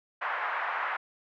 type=band-pass noise; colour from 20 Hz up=pink; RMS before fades=-32 dBFS; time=0.21-0.97 s; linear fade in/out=10 ms; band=830 to 1900 Hz; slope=24 dB/octave; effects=none